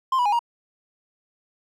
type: tone with pitch steps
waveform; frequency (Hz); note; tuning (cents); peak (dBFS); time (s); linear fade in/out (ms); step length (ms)
triangle; 1048 / 978 / 824 / 944; C6 / B5 / G#5 / A#5; +2 / -17 / -14 / +22; -16; 0.12-0.392; 5; 68
effects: none